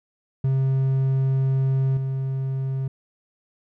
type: tone with level steps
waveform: triangle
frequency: 133.6 Hz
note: C3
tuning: 36 cents sharp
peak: -16 / -21 dBFS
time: 0.44-2.88 s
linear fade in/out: 5 ms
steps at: 1.97 s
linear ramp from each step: 2 ms
effects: none